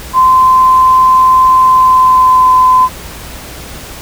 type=tone with pitch glide; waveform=sine; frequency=1033 to 1020.5 Hz; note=C6 to C6; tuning=-22 to -44 cents; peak=-3 dBFS; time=0.13-2.89 s; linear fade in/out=50 ms; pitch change=-22 cents; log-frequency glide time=1.64-2.54 s; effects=added 60 Hz sine -32 dBFS peak until 4.01 s + pink hiss -28 dBFS RMS until 4.01 s